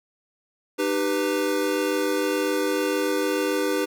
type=chord; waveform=square; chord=Eb augmented; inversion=none; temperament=equal with one note detuned; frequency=305.1 / 392 / 493.9 Hz; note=Eb4 / G4 / B4; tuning=-34 / 0 / 0 cents; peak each=-27 dBFS; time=0.78-3.86 s; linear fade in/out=20 ms; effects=none